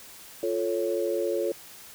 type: chord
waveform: sine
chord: F augmented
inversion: none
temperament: equal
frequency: 349.2 / 440 / 554.4 Hz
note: F4 / A4 / C#5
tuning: 0 / 0 / 0 cents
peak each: -29 dBFS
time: 0.43-1.52 s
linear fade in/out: 2 ms
effects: white hiss -47 dBFS RMS until 1.94 s